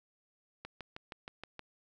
click train, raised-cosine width 0.3 ms, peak -27 dBFS, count 7, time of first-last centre 0.65-1.593 s, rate 6.36 Hz, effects none

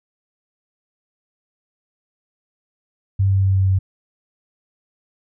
sine tone with pitch steps, 97.4 / 96.78 / 96.17 / 95.56 / 94.96 Hz, G2 / G2 / G2 / G2 / F#2, -11 / -22 / -33 / -44 / +45 cents, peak -13 dBFS, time 3.19-3.79 s, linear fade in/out 10 ms, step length 120 ms, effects none

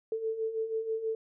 sine beating tone pair, 440 / 446.2 Hz, A4 / A4, 0 / +24 cents, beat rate 6.2 Hz, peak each -37 / -31 dBFS, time 0.12-1.15 s, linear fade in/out 2 ms, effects none

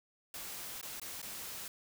white noise with dropouts, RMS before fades -44 dBFS, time 0.34-1.68 s, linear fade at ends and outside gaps 2 ms, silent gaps 0.813-0.828 / 0.999-1.016 / 1.217-1.227 s, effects none

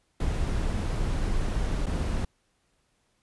brown noise with dropouts, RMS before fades -27 dBFS, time 0.2-2.25 s, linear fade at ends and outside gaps 5 ms, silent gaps 1.86-1.865 s, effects pink hiss -71 dBFS RMS until 3.22 s + resampled to 24000 Hz

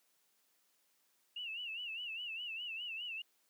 sine tone with vibrato, 2780 Hz, F7, 9 cents flat, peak -40 dBFS, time 1.36-3.22 s, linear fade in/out 5 ms, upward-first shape sine, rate 4.9 Hz, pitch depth 120 cents each way, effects white hiss -75 dBFS RMS until 3.49 s + high-pass 200 Hz 12 dB/octave

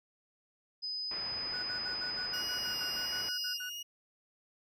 sine tone, 5010 Hz, D#8, 11 cents sharp, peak -35 dBFS, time 0.82-3.58 s, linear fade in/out 20 ms
white low-pass noise, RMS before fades -47 dBFS, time 1.11-3.29 s, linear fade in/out 2 ms, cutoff 2300 Hz, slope 24 dB/octave
triangle tone bursts, 1480 Hz, F#6, in tune, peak -38 dBFS, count 14, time 1.53-3.697 s, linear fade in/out 10 ms, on 100 ms, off 59 ms
30% pulse tone with vibrato, 2864 Hz, F7, 43 cents sharp, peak -37 dBFS, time 2.33-3.83 s, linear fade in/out 10 ms, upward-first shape sine, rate 1.4 Hz, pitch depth 19 cents each way
effects none

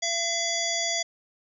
harmonic tone with a mistuned harmonic, 678 Hz, E5, 49 cents sharp, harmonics 1 / 3 / 5 / 7 / 9 / 10, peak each -32 / -32 / -32 / -32 / -32 / -32 dBFS, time 0.02-1.03 s, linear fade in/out 10 ms, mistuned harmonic 9, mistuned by -60 cents, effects none

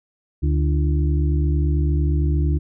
harmonic tone with a mistuned harmonic, 73.42 Hz, D2, in tune, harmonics 1 / 2 / 4 / 5, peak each -17 / -23 / -29 / -31 dBFS, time 0.42-2.59 s, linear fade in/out 20 ms, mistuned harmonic 5, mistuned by -120 cents, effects none

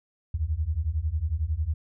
sine beating tone pair, 72.6 / 83.6 Hz, D2 / E2, -19 / +25 cents, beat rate 11 Hz, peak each -28 / -27 dBFS, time 0.34-1.74 s, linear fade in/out 5 ms, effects none

